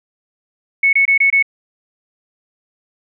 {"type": "tone bursts", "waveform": "sine", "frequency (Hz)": 2207, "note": "C#7", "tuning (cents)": -8, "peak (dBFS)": -9, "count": 5, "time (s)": [0.83, 1.426], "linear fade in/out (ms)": 5, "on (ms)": 100, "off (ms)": 24, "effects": []}